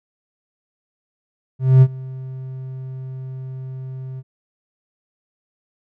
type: tone with ADSR envelope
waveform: triangle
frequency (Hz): 130.81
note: C3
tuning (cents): 0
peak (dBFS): -3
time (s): 1.59-4.23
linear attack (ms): 230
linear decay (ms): 53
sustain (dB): -23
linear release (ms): 43
effects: none